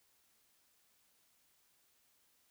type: silence
effects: white hiss -73 dBFS RMS until 2.5 s